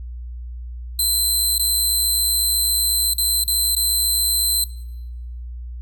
10% pulse tone with dropouts, 4077 Hz, C8, 46 cents flat, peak -10 dBFS, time 0.99-4.64 s, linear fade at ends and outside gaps 2 ms, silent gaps 1.581-1.595 / 3.136-3.181 / 3.438-3.478 / 3.751-3.765 s, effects noise-tail reverb RT60 0.9 s tail -19 dB re dry + added 60 Hz sine -29 dBFS peak until 5.81 s

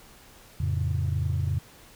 sine chord, F augmented, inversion none, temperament equal, 87.31 / 110 / 138.59 Hz, F2 / A2 / C#3, 0 / 0 / 0 cents, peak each -26 / -29 / -28 dBFS, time 0.6-1.59 s, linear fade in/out 5 ms, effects tanh soft clip ceiling -17 dBFS + pink hiss -52 dBFS RMS until 1.95 s

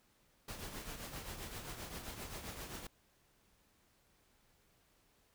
pink noise with tremolo, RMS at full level -44 dBFS, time 0.48-2.87 s, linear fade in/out 5 ms, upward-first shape triangle, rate 7.6 Hz, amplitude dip 60%, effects pink hiss -72 dBFS RMS until 5.34 s

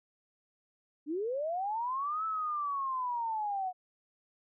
sine linear two-way sweep, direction up then down, 278 to 1318.5 to 724 Hz, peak -31 dBFS, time 1.06-3.73 s, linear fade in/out 50 ms, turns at 2.25 s, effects none

